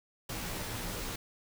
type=noise with comb filter; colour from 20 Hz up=pink; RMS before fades=-38 dBFS; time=0.29-1.16 s; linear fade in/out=5 ms; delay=14 ms; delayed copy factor=-0.85; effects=none